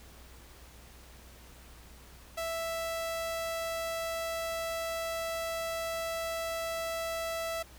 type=tone; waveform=sawtooth; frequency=660 Hz; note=E5; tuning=2 cents sharp; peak=-29 dBFS; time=2.37-7.63 s; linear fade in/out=10 ms; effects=added 61 Hz sine -53 dBFS peak until 7.78 s + pink hiss -55 dBFS RMS until 7.78 s